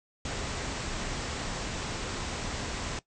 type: low-pass noise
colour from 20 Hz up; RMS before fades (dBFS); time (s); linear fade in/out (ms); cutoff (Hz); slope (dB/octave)
pink; -35; 0.25-2.99; 2; 8200; 96
effects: noise-tail reverb RT60 0.1 s tail -18 dB re dry